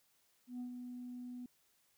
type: tone with ADSR envelope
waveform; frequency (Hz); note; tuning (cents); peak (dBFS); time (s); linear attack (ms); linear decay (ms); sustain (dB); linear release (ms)
sine; 246.9; B3; 0; -37; 0.47-1.46; 130; 99; -6; 3
effects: tanh soft clip ceiling -39 dBFS + white hiss -74 dBFS RMS until 1.97 s